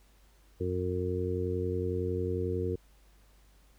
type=harmonic tone; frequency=91 Hz; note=F#2; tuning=28 cents flat; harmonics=1 / 2 / 3 / 4 / 5; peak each=-33 / -40 / -39 / -35 / -34 dBFS; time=0.6-2.76 s; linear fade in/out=10 ms; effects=added 50 Hz sine -59 dBFS peak until 3.78 s + pink hiss -66 dBFS RMS until 3.78 s